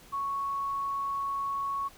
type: tone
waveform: sine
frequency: 1108.7 Hz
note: C#6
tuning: in tune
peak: -29 dBFS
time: 0.12-1.89 s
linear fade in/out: 20 ms
effects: pink hiss -54 dBFS RMS until 1.97 s